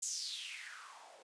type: noise with band-pass filter sweep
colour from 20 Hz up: blue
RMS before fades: -45 dBFS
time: 0.02-1.23 s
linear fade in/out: 10 ms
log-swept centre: 7400 to 520 Hz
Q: 5.3
effects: resampled to 22050 Hz